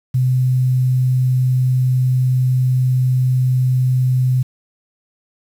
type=tone with quantisation; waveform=sine; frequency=127.8 Hz; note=C3; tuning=40 cents flat; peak=-12 dBFS; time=0.14-4.43 s; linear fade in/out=10 ms; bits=7; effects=none